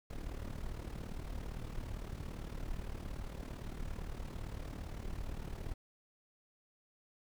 brown noise with amplitude modulation, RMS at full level -39 dBFS, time 0.1-5.74 s, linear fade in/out 5 ms, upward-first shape sine, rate 37.6 Hz, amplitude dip 70%, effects none

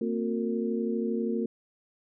sine tone cluster, 229.2 / 261.7 / 362 / 457.1 Hz, A#3 / C4 / F#4 / A#4, -29 / 0 / -38 / -34 cents, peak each -29 / -36 / -33 / -33 dBFS, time 0.01-1.46 s, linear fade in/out 5 ms, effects none

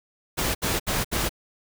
pink noise bursts, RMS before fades -25 dBFS, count 4, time 0.37-1.294 s, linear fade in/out 20 ms, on 180 ms, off 68 ms, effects none

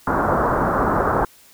white low-pass noise, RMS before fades -19 dBFS, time 0.07-1.25 s, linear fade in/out 2 ms, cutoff 1400 Hz, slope 48 dB/octave, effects white hiss -50 dBFS RMS until 1.53 s

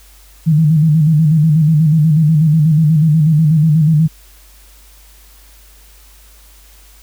sine tone with vibrato, 155.56 Hz, D#3, in tune, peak -7 dBFS, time 0.46-4.08 s, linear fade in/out 20 ms, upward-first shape square, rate 8.2 Hz, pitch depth 69 cents each way, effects added 50 Hz sine -42 dBFS peak until 7.02 s + white hiss -46 dBFS RMS until 7.02 s

